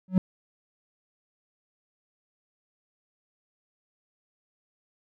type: tone with exponential growth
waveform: triangle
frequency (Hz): 185.8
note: F#3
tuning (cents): +7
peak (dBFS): -11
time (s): 0.08-0.18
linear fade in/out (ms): 2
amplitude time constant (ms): 20
effects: none